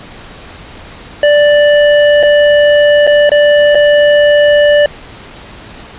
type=tone with dropouts; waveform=square; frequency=587.3 Hz; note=D5; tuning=in tune; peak=-5 dBFS; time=1.23-4.86 s; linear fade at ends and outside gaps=2 ms; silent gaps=2.229-2.233 / 3.068-3.074 / 3.294-3.317 / 3.748-3.753 s; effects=pink hiss -32 dBFS RMS until 5.98 s + resampled to 8000 Hz